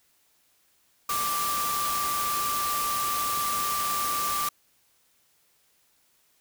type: tone in noise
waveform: sine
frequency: 1174.7 Hz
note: D6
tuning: in tune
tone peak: -27 dBFS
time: 1.09-4.49 s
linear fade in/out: 5 ms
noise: white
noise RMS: -31 dBFS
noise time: 1.09-4.49 s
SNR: +1 dB
effects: white hiss -66 dBFS RMS until 6.4 s